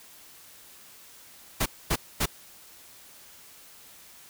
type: noise bursts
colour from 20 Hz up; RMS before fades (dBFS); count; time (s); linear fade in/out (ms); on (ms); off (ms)
pink; -25; 3; 1.6-2.26; 10; 60; 240
effects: white hiss -51 dBFS RMS until 4.29 s